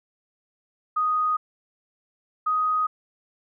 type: tone pair in turn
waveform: sine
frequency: 1244.5 / 1251.2 Hz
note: D#6 / D#6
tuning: 0 / +9 cents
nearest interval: unison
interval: 9 cents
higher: second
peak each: -20 dBFS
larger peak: neither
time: 0.96-1.37 / 2.46-2.87 s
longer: neither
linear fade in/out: 10 ms
effects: none

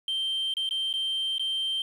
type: tone with dropouts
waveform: sine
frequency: 3140 Hz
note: G7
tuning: 2 cents sharp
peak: -24 dBFS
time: 0.08-1.82 s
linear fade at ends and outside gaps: 2 ms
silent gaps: 0.539-0.568 / 0.691-0.709 / 0.929-0.938 / 1.382-1.395 s
effects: tanh soft clip ceiling -24 dBFS + 9-bit

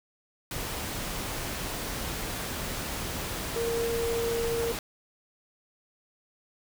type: tone in noise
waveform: sine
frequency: 464.2 Hz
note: A#4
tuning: 7 cents flat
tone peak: -27 dBFS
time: 3.56-4.72 s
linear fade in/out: 2 ms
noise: pink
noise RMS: -34 dBFS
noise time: 0.51-4.79 s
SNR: +4 dB
effects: none

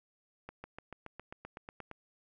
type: accelerating click train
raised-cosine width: 0.5 ms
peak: -29 dBFS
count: 12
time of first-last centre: 0.49-1.913 s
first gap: 150 ms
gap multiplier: 0.97
effects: none

